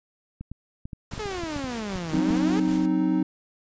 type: clicks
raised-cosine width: 5 ms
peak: -23 dBFS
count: 12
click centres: 0.41 / 0.516 / 0.855 / 0.932 / 1.137 / 1.179 / 1.258 / 1.436 / 1.563 / 1.642 / 1.958 / 2.307 s
type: noise with tremolo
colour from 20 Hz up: pink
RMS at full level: -39 dBFS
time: 1.11-2.86 s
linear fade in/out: 5 ms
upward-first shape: square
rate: 5.1 Hz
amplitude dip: 35%
type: exponential two-way sweep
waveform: sawtooth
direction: down then up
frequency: 440 to 150 to 440 Hz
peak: -26 dBFS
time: 1.19-2.6 s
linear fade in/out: 5 ms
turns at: 2.15 s
type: chord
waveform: triangle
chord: C diminished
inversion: second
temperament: equal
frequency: 185 / 261.6 / 311.1 Hz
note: Gb3 / C4 / Eb4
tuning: 0 / 0 / 0 cents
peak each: -24 / -24 / -21 dBFS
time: 2.13-3.23 s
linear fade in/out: 5 ms
effects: resampled to 16000 Hz